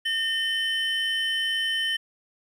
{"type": "tone pair together", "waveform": "triangle", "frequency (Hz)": [1820, 3051], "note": ["A#6", "G7"], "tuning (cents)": [-42, -48], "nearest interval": "major sixth", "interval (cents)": 894, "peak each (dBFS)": [-26, -24], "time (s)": [0.05, 1.97], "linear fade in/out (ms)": 10, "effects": ["10-bit"]}